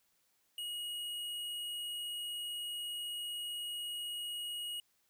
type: tone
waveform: square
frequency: 2891 Hz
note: F#7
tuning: 41 cents flat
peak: -39 dBFS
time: 0.58-4.8 s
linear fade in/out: 2 ms
effects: white hiss -75 dBFS RMS until 5.09 s